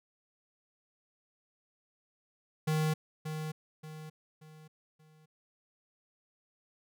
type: tone with echo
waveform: square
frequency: 155.56 Hz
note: D#3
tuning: in tune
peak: -28 dBFS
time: 2.67-2.94 s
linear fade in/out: 10 ms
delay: 580 ms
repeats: 4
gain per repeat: -8 dB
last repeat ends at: 5.26 s
effects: none